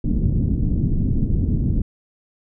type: low-pass noise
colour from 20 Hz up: pink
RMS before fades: -19 dBFS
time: 0.04-1.82 s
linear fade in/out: 5 ms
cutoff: 270 Hz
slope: 24 dB/octave
effects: none